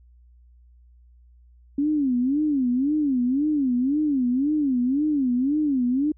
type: tone with vibrato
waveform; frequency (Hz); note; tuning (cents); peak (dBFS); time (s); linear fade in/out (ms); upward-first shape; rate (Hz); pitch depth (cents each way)
sine; 273.4; C#4; -24; -19; 1.78-6.12; 5; sine; 1.9; 200
effects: added 60 Hz sine -50 dBFS peak until 6.17 s